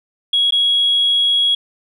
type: tone with dropouts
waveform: sine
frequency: 3322 Hz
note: G#7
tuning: in tune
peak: -11 dBFS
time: 0.33-1.55 s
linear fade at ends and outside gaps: 5 ms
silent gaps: 0.508-0.522 s
effects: tanh soft clip ceiling -7 dBFS